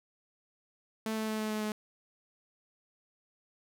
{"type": "tone with pitch steps", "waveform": "sawtooth", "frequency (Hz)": [220, 218.6, 217.2, 215.8, 214.5, 213.1], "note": ["A3", "A3", "A3", "A3", "A3", "G#3"], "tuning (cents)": [0, -11, -22, -33, -44, 45], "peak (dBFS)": -28, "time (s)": [1.06, 1.72], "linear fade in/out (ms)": 2, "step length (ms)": 110, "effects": []}